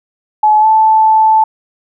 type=tone with pitch glide; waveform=sine; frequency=854 to 875.5 Hz; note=G#5 to A5; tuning=+48 to -9 cents; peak=-5 dBFS; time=0.43-1.44 s; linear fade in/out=5 ms; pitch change=+43 cents; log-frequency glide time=0.6-0.66 s; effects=none